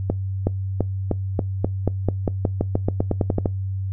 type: accelerating click train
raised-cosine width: 2 ms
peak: -6 dBFS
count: 19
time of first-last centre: 0.1-3.458 s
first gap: 370 ms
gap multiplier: 0.91
effects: noise-tail reverb RT60 0.2 s tail -23 dB re dry + added 96 Hz sine -23 dBFS peak until 3.92 s